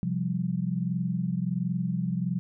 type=chord; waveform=sine; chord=C suspended fourth; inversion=none; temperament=equal; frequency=130.81 / 174.61 / 196 Hz; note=C3 / F3 / G3; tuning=0 / 0 / 0 cents; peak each=-32 / -28 / -32 dBFS; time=0.03-2.39 s; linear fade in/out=0 ms; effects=none